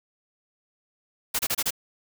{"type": "noise bursts", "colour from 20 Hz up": "white", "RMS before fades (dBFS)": -25, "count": 5, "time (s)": [1.34, 1.707], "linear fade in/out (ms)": 10, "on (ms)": 51, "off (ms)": 28, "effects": []}